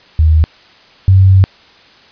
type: tone pair in turn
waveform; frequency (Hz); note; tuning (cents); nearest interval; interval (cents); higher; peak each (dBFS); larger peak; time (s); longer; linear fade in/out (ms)
sine; 78.6 / 95.29; D#2 / G2; +18 / -49; minor third; 333; second; -5 / -3; second; 0.19-0.44 / 1.08-1.44; second; 0
effects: white hiss -43 dBFS RMS until 2.11 s + resampled to 11025 Hz